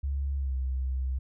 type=tone with pitch glide; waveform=sine; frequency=69.3 to 65.03 Hz; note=C#2 to C2; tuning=0 to -10 cents; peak=-27 dBFS; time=0.03-1.19 s; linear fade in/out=10 ms; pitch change=-110 cents; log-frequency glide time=0.37-0.55 s; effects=none